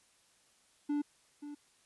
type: tone with echo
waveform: triangle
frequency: 292 Hz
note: D4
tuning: 10 cents flat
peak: -28 dBFS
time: 0.89-1.02 s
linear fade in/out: 10 ms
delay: 530 ms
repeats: 1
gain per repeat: -12 dB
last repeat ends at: 1.55 s
effects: white hiss -68 dBFS RMS until 1.85 s + resampled to 24000 Hz